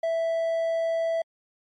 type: tone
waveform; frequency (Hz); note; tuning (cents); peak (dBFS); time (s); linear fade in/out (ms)
triangle; 659.3; E5; 0; -21; 0.03-1.22; 5
effects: MP3 48 kbps